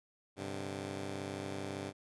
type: chord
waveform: 10% pulse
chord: G suspended fourth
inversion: none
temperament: just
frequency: 98 / 130.67 / 147 Hz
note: G2 / C3 / D3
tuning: 0 / -2 / +2 cents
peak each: -34 / -38 / -39 dBFS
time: 0.36-1.93 s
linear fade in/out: 50 ms
effects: resampled to 24000 Hz